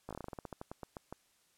slowing click train, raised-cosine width 1 ms, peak -28 dBFS, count 17, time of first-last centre 0.09-1.126 s, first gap 17 ms, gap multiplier 1.16, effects white hiss -71 dBFS RMS until 1.57 s + low-pass 11000 Hz 12 dB/octave

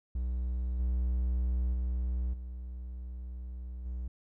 triangle tone with level steps, 61.74 Hz, B1, in tune, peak -28 / -25 / -27 / -36 / -32 dBFS, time 0.15-4.08 s, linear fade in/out 5 ms, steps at 0.79 / 1.73 / 2.33 / 3.85 s, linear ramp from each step 10 ms, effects none

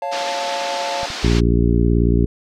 triangle chord, Db augmented, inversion none, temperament equal, 554.4 / 698.5 / 880 Hz, Db5 / F5 / A5, 0 / 0 / 0 cents, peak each -24 dBFS, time 0.02-1.06 s, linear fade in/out 2 ms
white band-pass noise, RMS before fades -28 dBFS, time 0.11-1.41 s, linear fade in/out 20 ms, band 230 to 5200 Hz, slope 24 dB/octave
clicks, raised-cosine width 5 ms, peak -21 dBFS, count 5, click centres 1.032 / 1.103 / 1.268 / 1.604 / 1.725 s
harmonic tone, 58.27 Hz, A#1, in tune, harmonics 1 / 2 / 3 / 4 / 5 / 6 / 7, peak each -16 / -19 / -21 / -22 / -23 / -24 / -24 dBFS, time 1.23-2.26 s, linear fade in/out 10 ms
effects none

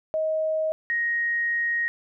sine tone pair in turn, 630 / 1875.4 Hz, D#5 / A#6, +21 / +10 cents, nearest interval octave + perfect fifth, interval 1889 cents, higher second, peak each -22 / -22 dBFS, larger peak neither, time 0.14-0.72 / 0.9-1.88 s, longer second, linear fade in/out 0 ms, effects none

